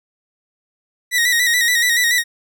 sawtooth tone with vibrato, 1921 Hz, B6, 48 cents flat, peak -10 dBFS, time 1.11-2.24 s, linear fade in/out 50 ms, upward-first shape square, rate 7 Hz, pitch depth 47 cents each way, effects none

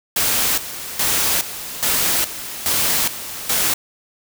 white noise with tremolo, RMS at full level -18 dBFS, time 0.16-3.74 s, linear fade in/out 5 ms, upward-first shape square, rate 1.2 Hz, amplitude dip 75%, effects none

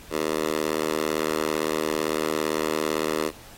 10% pulse tone with high-pass filter, 77.78 Hz, D#2, in tune, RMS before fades -26 dBFS, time 0.1-3.32 s, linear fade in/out 50 ms, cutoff 390 Hz, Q 1.3, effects pink hiss -47 dBFS RMS until 3.57 s + AAC 48 kbps

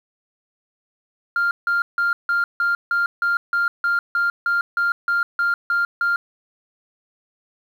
sine tone bursts, 1396.9 Hz, F6, in tune, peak -15 dBFS, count 16, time 1.36-6.16 s, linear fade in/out 2 ms, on 150 ms, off 160 ms, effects tanh soft clip ceiling -14 dBFS + 8-bit

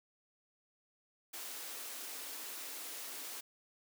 white high-pass noise, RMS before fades -45 dBFS, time 1.33-3.41 s, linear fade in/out 10 ms, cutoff 240 Hz, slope 96 dB/octave, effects none

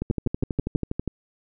two click trains, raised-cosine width 3 ms, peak -13 / -11 dBFS, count 14 / 5, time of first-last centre 0.02-1.077 / 0.11-0.758 s, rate 12.3 / 6.17 Hz, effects none

